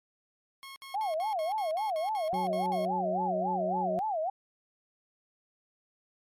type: tone bursts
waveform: 15% pulse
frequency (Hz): 1086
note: C#6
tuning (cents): -36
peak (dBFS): -37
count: 12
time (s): 0.63-2.85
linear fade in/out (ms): 0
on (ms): 130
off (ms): 60
type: tone with vibrato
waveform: sine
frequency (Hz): 740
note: F#5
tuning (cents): 0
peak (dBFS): -28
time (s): 0.94-4.3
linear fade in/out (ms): 5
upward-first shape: sine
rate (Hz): 3.6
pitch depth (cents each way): 300
type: harmonic tone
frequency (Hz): 185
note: F#3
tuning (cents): 0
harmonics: 1 / 2 / 3 / 4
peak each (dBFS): -35 / -38 / -40 / -44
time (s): 2.33-3.99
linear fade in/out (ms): 0
effects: MP3 64 kbps